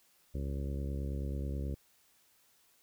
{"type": "harmonic tone", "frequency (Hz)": 69.3, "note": "C#2", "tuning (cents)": 0, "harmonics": [1, 2, 3, 4, 5, 6, 7, 8], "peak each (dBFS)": [-35, -41, -45, -47, -49, -51, -52, -53], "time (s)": [0.34, 1.75], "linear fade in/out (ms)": 10, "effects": ["white hiss -68 dBFS RMS until 2.82 s"]}